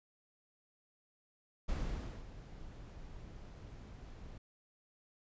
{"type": "noise with ADSR envelope", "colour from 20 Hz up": "brown", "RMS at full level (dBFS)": -36, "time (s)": [1.68, 4.38], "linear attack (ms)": 14, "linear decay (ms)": 540, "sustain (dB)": -14, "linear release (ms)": 5, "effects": ["resampled to 16000 Hz"]}